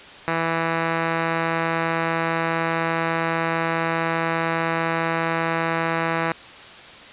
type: tone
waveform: 5% pulse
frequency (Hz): 164.81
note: E3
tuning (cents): 0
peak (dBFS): -9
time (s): 0.28-6.32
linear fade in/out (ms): 0
effects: white hiss -41 dBFS RMS until 7.12 s + resampled to 8000 Hz